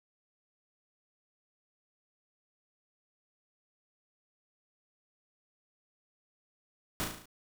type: noise with echo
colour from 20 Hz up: pink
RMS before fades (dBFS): -33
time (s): 7-7.04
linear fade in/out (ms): 0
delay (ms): 36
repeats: 6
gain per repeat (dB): -4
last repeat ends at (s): 7.256
effects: none